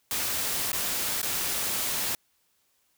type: noise with dropouts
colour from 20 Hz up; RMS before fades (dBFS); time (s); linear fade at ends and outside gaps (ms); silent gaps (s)
white; -29; 0.11-2.15; 1; 0.718-0.73 / 1.216-1.229
effects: white hiss -70 dBFS RMS until 2.97 s